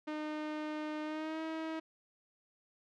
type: tone with pitch glide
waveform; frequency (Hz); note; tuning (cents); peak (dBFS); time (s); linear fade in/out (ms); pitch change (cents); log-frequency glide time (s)
sawtooth; 305.3 to 320.1; D#4 to D#4; -33 to +49; -33; 0.07-1.8; 10; +82; 1.03-1.42
effects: low-pass 3000 Hz 12 dB/octave